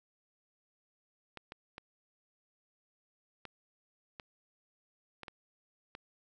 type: clicks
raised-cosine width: 0.3 ms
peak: -28 dBFS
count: 8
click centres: 1.373 / 1.521 / 1.781 / 3.453 / 4.198 / 5.233 / 5.282 / 5.951 s
effects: none